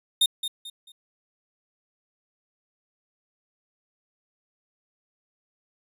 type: tone with echo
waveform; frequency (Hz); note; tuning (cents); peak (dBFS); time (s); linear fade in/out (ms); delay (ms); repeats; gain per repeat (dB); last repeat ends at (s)
45% pulse; 3667; A#7; -29; -17; 0.21-0.26; 5; 220; 3; -10; 0.92
effects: resampled to 32000 Hz